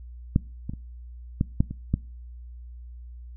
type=clicks; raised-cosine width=5 ms; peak=-6 / -18 / -24 / -9 / -7 / -20 / -9 dBFS; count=7; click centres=0.361 / 0.695 / 0.736 / 1.411 / 1.605 / 1.71 / 1.94 s; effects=noise-tail reverb RT60 0.4 s tail -24 dB re dry + added 60 Hz sine -39 dBFS peak until 3.36 s